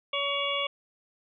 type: harmonic tone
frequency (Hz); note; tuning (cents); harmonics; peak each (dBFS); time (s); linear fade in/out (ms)
564; C#5; +30; 1 / 2 / 4 / 5 / 6; -33 / -33 / -33 / -33 / -33; 0.13-0.67; 5
effects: none